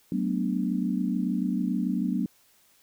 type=chord; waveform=sine; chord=B minor seventh; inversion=second; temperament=equal with one note detuned; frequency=188.56 / 220 / 246.9 / 293.7 Hz; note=F#3 / A3 / B3 / D4; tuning=+33 / 0 / 0 / 0 cents; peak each=-28 / -32 / -29 / -32 dBFS; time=0.12-2.26 s; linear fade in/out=2 ms; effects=white hiss -62 dBFS RMS until 2.82 s